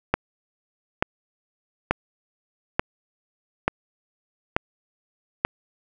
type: click train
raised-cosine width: 0.5 ms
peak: -3 dBFS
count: 7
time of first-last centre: 0.14-5.45 s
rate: 1.13 Hz
effects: none